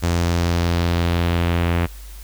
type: tone with low-pass filter sweep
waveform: sawtooth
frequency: 85.8 Hz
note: F2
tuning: 30 cents flat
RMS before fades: -19 dBFS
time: 0.02-1.87 s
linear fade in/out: 20 ms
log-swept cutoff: 7300 to 2500 Hz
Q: 1.5
effects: added 50 Hz sine -34 dBFS peak until 2.23 s + white hiss -45 dBFS RMS until 2.23 s